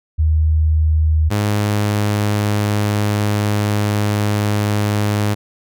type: tone pair in turn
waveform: sine / sawtooth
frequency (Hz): 78.2 / 104.02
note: D#2 / G#2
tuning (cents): +9 / +3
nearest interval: perfect fourth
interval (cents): 494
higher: second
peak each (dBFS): -11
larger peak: neither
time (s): 0.18-1.3 / 1.3-5.35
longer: second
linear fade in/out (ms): 20
effects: none